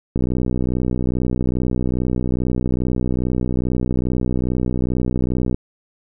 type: click train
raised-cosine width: 3 ms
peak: -8 dBFS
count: 337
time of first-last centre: 0.16-5.545 s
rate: 62.4 Hz
effects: none